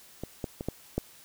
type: clicks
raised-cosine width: 2 ms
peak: -21 / -18 / -21 / -16 / -14 dBFS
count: 5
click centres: 0.236 / 0.442 / 0.609 / 0.686 / 0.98 s
effects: white hiss -54 dBFS RMS until 1.24 s